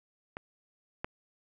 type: clicks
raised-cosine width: 0.5 ms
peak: -23 / -18 dBFS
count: 2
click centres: 0.369 / 1.045 s
effects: none